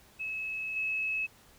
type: tone with level steps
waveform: sine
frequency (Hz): 2584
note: E7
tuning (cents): -35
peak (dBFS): -33 / -29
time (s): 0.19-1.27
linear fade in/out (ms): 20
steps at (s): 0.76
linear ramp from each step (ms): 5
effects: pink hiss -59 dBFS RMS until 1.58 s